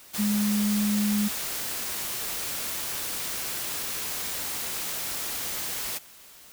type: tone in noise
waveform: sine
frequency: 207.7 Hz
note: G#3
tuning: in tune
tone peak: -22 dBFS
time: 0.18-1.29 s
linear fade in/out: 20 ms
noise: white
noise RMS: -32 dBFS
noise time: 0.13-5.99 s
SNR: +7 dB
effects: white hiss -50 dBFS RMS until 6.52 s